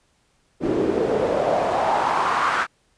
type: noise with band-pass filter sweep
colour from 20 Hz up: pink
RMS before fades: -21 dBFS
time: 0.6-2.67 s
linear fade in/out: 50 ms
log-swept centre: 310 to 1400 Hz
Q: 3.4
effects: pink hiss -64 dBFS RMS until 2.97 s + resampled to 22050 Hz